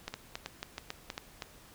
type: two click trains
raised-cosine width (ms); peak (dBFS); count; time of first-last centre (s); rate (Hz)
0.2; -20 / -19; 5 / 5; 0.14-1.422 / 0.08-1.179; 3.12 / 3.64
effects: pink hiss -56 dBFS RMS until 1.74 s